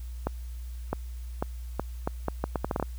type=accelerating click train; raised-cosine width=1 ms; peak=-13 dBFS; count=13; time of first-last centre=0.27-2.826 s; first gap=660 ms; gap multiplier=0.75; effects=added 60 Hz sine -35 dBFS peak until 2.98 s + white hiss -57 dBFS RMS until 2.98 s